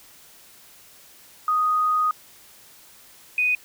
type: tone pair in turn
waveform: sine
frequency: 1244.5 / 2489 Hz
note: D#6 / D#7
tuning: 0 / 0 cents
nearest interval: octave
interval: 1200 cents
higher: second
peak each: -18 dBFS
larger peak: neither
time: 1.48-2.11 / 3.38-3.55 s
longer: first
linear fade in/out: 2 ms
effects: white hiss -50 dBFS RMS until 3.64 s